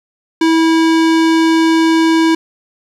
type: tone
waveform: square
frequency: 325.3 Hz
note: E4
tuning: 23 cents flat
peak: -9 dBFS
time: 0.41-2.35 s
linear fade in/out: 5 ms
effects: low-pass 6000 Hz 12 dB/octave + 7-bit